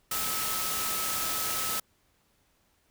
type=tone in noise; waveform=sine; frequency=1292 Hz; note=E6; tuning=35 cents flat; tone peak=-37 dBFS; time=0.11-1.8 s; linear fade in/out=5 ms; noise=white; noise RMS=-31 dBFS; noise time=0.11-1.8 s; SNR=-9 dB; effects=pink hiss -69 dBFS RMS until 2.9 s